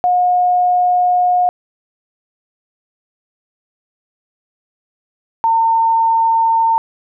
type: tone pair in turn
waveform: sine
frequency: 720 / 907.1 Hz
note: F#5 / A#5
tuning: -47 / -47 cents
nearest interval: major third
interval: 400 cents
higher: second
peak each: -10 dBFS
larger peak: neither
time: 0.04-1.49 / 5.44-6.78 s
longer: first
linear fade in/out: 0 ms
effects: none